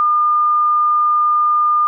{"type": "tone", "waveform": "sine", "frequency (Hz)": 1209, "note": "D6", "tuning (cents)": 50, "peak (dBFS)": -11, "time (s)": [0, 1.87], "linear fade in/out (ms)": 0, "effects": []}